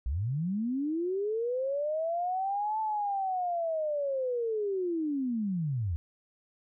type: linear two-way sweep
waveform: sine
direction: up then down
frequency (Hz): 55 to 880 to 75.7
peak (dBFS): -28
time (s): 0.06-5.96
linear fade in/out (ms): 0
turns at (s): 2.8
effects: none